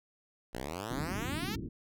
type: exponential sweep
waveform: 5% pulse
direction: up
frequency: 55 to 466.2 Hz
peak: -26 dBFS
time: 0.53-1.56 s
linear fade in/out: 10 ms
type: low-pass noise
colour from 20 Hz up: white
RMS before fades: -38 dBFS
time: 0.9-1.69 s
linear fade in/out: 10 ms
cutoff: 340 Hz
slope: 48 dB/octave
effects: none